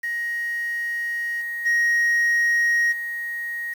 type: tone with level steps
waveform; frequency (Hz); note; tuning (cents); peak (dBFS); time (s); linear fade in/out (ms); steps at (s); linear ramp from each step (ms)
sine; 1880; A#6; +14; -23 / -26 / -14 / -26; 0.03-3.74; 10; 1.4 / 1.65 / 2.91; 20
effects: tanh soft clip ceiling -16 dBFS + 7-bit